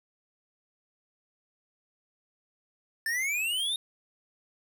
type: exponential sweep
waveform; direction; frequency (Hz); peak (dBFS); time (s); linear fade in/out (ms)
square; up; 1760 to 3729; -28; 3.06-3.76; 2
effects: 9-bit